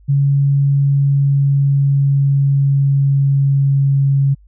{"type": "tone with pitch glide", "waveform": "sine", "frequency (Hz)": [140, 138.15], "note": ["C#3", "C#3"], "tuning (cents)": [18, -6], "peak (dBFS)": -10, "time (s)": [0.08, 4.35], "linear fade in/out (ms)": 20, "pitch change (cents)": -24, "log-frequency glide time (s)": [0.74, 4.05], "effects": ["added 50 Hz sine -43 dBFS peak until 4.47 s"]}